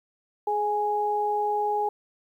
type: tone pair together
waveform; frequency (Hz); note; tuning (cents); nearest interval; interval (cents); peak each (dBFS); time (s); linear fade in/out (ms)
sine; 419.9 / 830.6; G#4 / G#5; +19 / 0; octave; 1181; -28 / -24; 0.47-1.89; 5
effects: 10-bit